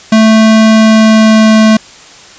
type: tone with pitch glide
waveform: square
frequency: 220 to 218.5 Hz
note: A3 to A3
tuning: 0 to -12 cents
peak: -3 dBFS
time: 0.12-1.77 s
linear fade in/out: 5 ms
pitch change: -12 cents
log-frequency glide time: 0.72-1.6 s
effects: white hiss -34 dBFS RMS until 2.38 s + resampled to 16000 Hz